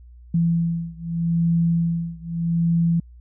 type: beating tone pair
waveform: sine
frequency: 167.6 / 168.41 Hz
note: E3 / E3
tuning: +29 / +37 cents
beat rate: 0.81 Hz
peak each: -21 / -22 dBFS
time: 0.34-3 s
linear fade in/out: 5 ms
effects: added 60 Hz sine -42 dBFS peak until 3.2 s